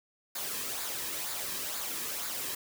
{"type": "noise with flanger", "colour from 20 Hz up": "white", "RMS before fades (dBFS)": -36, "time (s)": [0.35, 2.55], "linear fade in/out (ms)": 5, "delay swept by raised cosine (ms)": [0.34, 1.44], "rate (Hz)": 2.1, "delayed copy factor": -0.5, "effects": []}